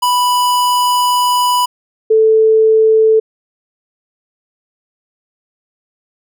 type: tone pair in turn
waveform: square / sine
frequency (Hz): 987.8 / 440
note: B5 / A4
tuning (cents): 0 / 0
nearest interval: octave + major second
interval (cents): 1400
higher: first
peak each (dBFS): -11 / -6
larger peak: second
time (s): 0.02-1.66 / 2.1-3.2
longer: first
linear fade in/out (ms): 10
effects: none